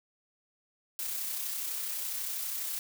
blue noise with amplitude modulation, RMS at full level -34 dBFS, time 0.99-2.79 s, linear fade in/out 0 ms, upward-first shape sine, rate 32.1 Hz, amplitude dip 30%, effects none

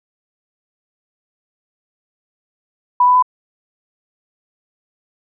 sine tone with pitch steps, 987 / 995 / 1003.1 Hz, B5 / B5 / B5, -1 / +13 / +27 cents, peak -8 dBFS, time 3-3.225 s, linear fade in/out 5 ms, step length 75 ms, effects none

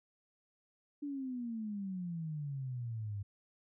sine exponential sweep, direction down, 293.7 to 98.5 Hz, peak -37 dBFS, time 1.02-3.23 s, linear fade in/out 10 ms, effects none

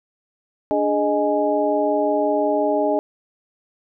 sine tone cluster, 292.3 / 417.9 / 618 / 833 Hz, D4 / G#4 / D#5 / G#5, -8 / +11 / -12 / +5 cents, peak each -23 / -23 / -20 / -24 dBFS, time 0.71-2.99 s, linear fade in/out 0 ms, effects none

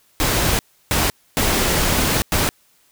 pink noise bursts at uneven times, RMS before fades -18 dBFS, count 4, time 0.2-0.59 / 0.91-1.1 / 1.37-2.22 / 2.32-2.49 s, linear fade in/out 0 ms, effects white hiss -58 dBFS RMS until 2.91 s

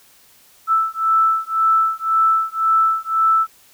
sine beating tone pair, 1318.5 / 1320.4 Hz, E6 / E6, 0 / +2 cents, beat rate 1.9 Hz, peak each -17 / -17 dBFS, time 0.67-3.47 s, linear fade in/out 50 ms, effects white hiss -51 dBFS RMS until 3.73 s

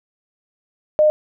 sine tone, 610 Hz, D#5, 34 cents flat, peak -10 dBFS, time 0.99-1.1 s, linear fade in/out 0 ms, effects none

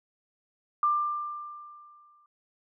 sine tone with exponential decay, 1189 Hz, D6, 21 cents sharp, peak -20 dBFS, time 0.83-2.26 s, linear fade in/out 2 ms, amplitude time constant 310 ms, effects none

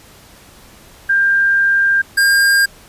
sine / square tone pair in turn, 1594 / 1607.9 Hz, G6 / G6, +28 / +44 cents, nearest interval unison, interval 16 cents, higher second, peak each -10 dBFS, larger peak neither, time 1.09-2.02 / 2.17-2.66 s, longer first, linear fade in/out 10 ms, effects pink hiss -43 dBFS RMS until 2.88 s + resampled to 32000 Hz

